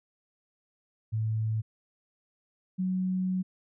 sine tone pair in turn, 110 / 185.52 Hz, A2 / F#3, 0 / +5 cents, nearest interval major sixth, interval 905 cents, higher second, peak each -26 dBFS, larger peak neither, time 1.12-1.62 / 2.78-3.43 s, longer second, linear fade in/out 20 ms, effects none

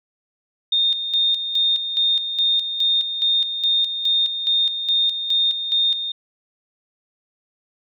sine tone with tremolo, 3658 Hz, A#7, 33 cents flat, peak -15 dBFS, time 0.72-6.12 s, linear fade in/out 5 ms, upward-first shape square, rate 2.4 Hz, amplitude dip 60%, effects none

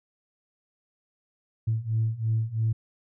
sine beating tone pair, 110 / 113 Hz, A2 / A2, 0 / +47 cents, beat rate 3 Hz, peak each -27 / -25 dBFS, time 1.67-2.73 s, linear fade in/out 10 ms, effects tanh soft clip ceiling -17 dBFS

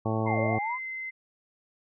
harmonic tone, 110.5 Hz, A2, 8 cents sharp, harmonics 1 / 2 / 3 / 4 / 5 / 6 / 7 / 8 / 10, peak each -29 / -32 / -34 / -35 / -36 / -37 / -37 / -38 / -39 dBFS, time 0.05-0.59 s, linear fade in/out 10 ms
sine linear two-way sweep, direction down then up, 1052 to 538 to 1052 Hz, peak -29 dBFS, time 0.24-0.79 s, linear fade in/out 50 ms, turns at 0.4 s
sine tone with pitch glide, 2093 to 2065 Hz, C7 to C7, 0 to -23 cents, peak -33 dBFS, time 0.26-1.11 s, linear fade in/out 20 ms, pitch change -23 cents, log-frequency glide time 0.56-0.88 s
effects none

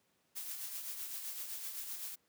blue noise with tremolo, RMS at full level -41 dBFS, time 0.35-2.16 s, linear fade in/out 20 ms, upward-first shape triangle, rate 7.8 Hz, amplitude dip 50%, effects pink hiss -75 dBFS RMS until 2.28 s + high-pass 150 Hz 12 dB/octave

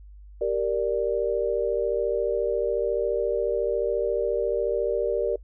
sine chord, G minor, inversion none, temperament equal, 392 / 466.2 / 587.3 Hz, G4 / Bb4 / D5, 0 / 0 / 0 cents, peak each -28 / -25 / -27 dBFS, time 0.41-5.36 s, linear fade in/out 5 ms, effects noise-tail reverb RT60 0.1 s tail -24 dB re dry + added 50 Hz sine -43 dBFS peak until 5.43 s

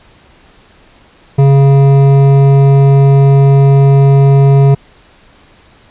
triangle tone with hard clipping, 138.1 Hz, C#3, 6 cents flat, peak -5 dBFS, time 1.38-4.75 s, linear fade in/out 10 ms, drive 15 dB, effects pink hiss -44 dBFS RMS until 5.9 s + resampled to 8000 Hz

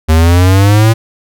square exponential sweep, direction up, 77.78 to 114.2 Hz, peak -5 dBFS, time 0.08-0.94 s, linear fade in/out 20 ms, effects none

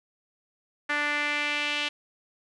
sawtooth tone with band-pass filter sweep, 293.7 Hz, D4, in tune, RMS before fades -28 dBFS, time 0.89-1.89 s, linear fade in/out 10 ms, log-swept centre 1800 to 2900 Hz, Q 2.9, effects resampled to 22050 Hz + 9-bit

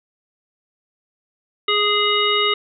harmonic tone, 415.3 Hz, G#4, in tune, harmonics 1 / 3 / 5 / 7 / 9, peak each -22 / -21 / -23 / -21 / -22 dBFS, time 1.68-2.54 s, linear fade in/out 5 ms, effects none

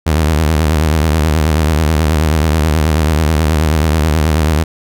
sawtooth tone with vibrato, 77.78 Hz, D#2, in tune, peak -6 dBFS, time 0.06-4.64 s, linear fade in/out 10 ms, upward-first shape triangle, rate 9.3 Hz, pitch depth 130 cents each way, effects none

